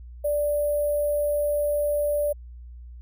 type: tone with sample-and-hold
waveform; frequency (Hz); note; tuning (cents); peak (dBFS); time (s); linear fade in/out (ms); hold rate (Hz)
sine; 587.3; D5; 0; -21; 0.24-2.33; 10; 11025
effects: added 60 Hz sine -39 dBFS peak until 3.01 s